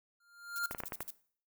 square tone with exponential growth, 1400 Hz, F6, 4 cents sharp, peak -32 dBFS, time 0.2-0.66 s, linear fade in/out 5 ms, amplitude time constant 100 ms
violet noise bursts, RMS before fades -42 dBFS, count 8, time 0.56-1.104 s, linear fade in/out 0 ms, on 26 ms, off 48 ms
clicks, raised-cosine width 0.5 ms, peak -24 dBFS, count 6, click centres 0.711 / 0.748 / 0.803 / 0.836 / 0.922 / 1.006 s
effects noise-tail reverb RT60 0.5 s tail -17 dB re dry

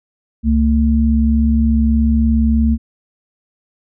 sine tone pair together, 68.66 / 225.4 Hz, C#2 / A3, -16 / +42 cents, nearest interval octave + major sixth, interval 2058 cents, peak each -13 dBFS, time 0.43-2.78 s, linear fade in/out 50 ms, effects none

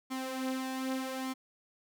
sawtooth tone with flanger, 261.6 Hz, C4, in tune, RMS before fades -36 dBFS, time 0.1-1.34 s, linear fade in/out 20 ms, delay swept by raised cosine 0.91 to 5.01 ms, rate 0.83 Hz, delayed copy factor +0.6, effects none

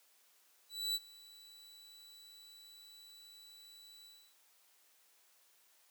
40% pulse tone with ADSR envelope, 3951 Hz, B7, in tune, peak -31 dBFS, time 0.69-4.36 s, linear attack 260 ms, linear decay 36 ms, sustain -23 dB, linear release 300 ms, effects white hiss -69 dBFS RMS until 5.9 s + high-pass 400 Hz 12 dB/octave

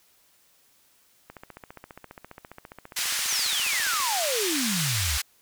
click train, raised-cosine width 0.5 ms, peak -26 dBFS, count 41, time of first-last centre 1.3-4.003 s, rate 14.8 Hz
white band-pass noise, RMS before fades -28 dBFS, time 2.96-5.22 s, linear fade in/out 10 ms, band 1300 to 8400 Hz, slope 12 dB/octave
sine exponential sweep, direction down, 6530 to 65.41 Hz, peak -27 dBFS, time 3.28-5.18 s, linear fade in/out 10 ms
effects white hiss -62 dBFS RMS until 5.41 s

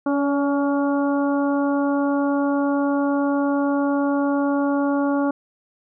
harmonic tone with a mistuned harmonic, 281.8 Hz, C#4, 29 cents sharp, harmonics 1 / 2 / 3 / 4 / 5, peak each -19 / -25 / -29 / -31 / -33 dBFS, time 0.06-5.31 s, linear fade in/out 5 ms, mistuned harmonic 2, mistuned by +17 cents, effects none

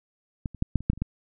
clicks, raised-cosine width 5 ms, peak -17 / -29 / -11 / -8 / -26 / -8 / -25 / -28 / -14 dBFS, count 9, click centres 0.458 / 0.547 / 0.624 / 0.757 / 0.806 / 0.9 / 0.933 / 0.976 / 1.02 s, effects none

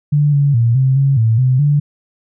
sine tone with pitch steps, 146.8 / 142.2 / 116.7 / 132.1 / 137.5 / 112.3 / 128.6 / 145.7 Hz, D3 / C#3 / A#2 / C3 / C#3 / A2 / C3 / D3, 0 / +45 / +2 / +17 / -14 / +36 / -30 / -13 cents, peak -9 dBFS, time 0.12-1.8 s, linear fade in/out 10 ms, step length 210 ms, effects none

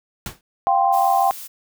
pink noise with exponential decay, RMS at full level -26 dBFS, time 0.26-0.41 s, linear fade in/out 2 ms, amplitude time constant 32 ms
sine chord, F suspended second, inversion none, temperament equal, 698.5 / 784 / 1046.5 Hz, F5 / G5 / C6, 0 / 0 / 0 cents, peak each -20 / -16 / -22 dBFS, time 0.67-1.31 s, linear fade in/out 0 ms
blue noise, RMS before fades -35 dBFS, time 0.92-1.48 s, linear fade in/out 20 ms
effects none

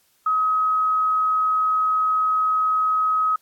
sine tone, 1270 Hz, D#6, 35 cents sharp, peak -17 dBFS, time 0.26-3.36 s, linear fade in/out 5 ms, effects white hiss -62 dBFS RMS until 3.41 s + AAC 64 kbps

